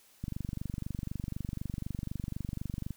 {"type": "click train", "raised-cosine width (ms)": 5, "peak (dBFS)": -23, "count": 65, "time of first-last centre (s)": [0.24, 2.907], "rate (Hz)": 24, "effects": ["white hiss -62 dBFS RMS until 2.96 s"]}